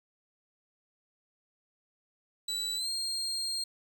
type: tone with pitch glide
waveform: 35% pulse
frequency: 3951 to 4210 Hz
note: B7 to C8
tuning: 0 to +10 cents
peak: -30 dBFS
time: 2.48-3.64 s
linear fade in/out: 5 ms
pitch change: +110 cents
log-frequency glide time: 2.76-2.88 s
effects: none